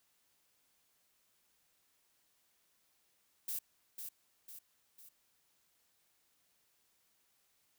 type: noise with echo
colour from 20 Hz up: violet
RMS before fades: -39 dBFS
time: 3.48-3.59 s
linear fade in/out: 5 ms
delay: 500 ms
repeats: 3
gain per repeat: -6 dB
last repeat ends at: 5.09 s
effects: white hiss -75 dBFS RMS until 7.78 s